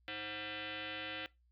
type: tone with frequency modulation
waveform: sine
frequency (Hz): 527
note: C5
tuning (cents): +12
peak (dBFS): -40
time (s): 0.08-1.26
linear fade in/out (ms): 0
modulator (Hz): 421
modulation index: 7.3
effects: noise-tail reverb RT60 0.2 s tail -20 dB re dry + added 60 Hz sine -68 dBFS peak until 1.51 s